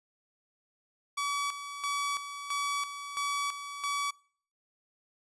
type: tone with tremolo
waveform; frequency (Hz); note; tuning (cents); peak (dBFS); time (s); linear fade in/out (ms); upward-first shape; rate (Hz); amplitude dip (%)
sawtooth; 1141; C#6; +50; -26; 1.17-4.11; 10; square; 1.5; 65
effects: noise-tail reverb RT60 0.5 s tail -24 dB re dry + resampled to 24000 Hz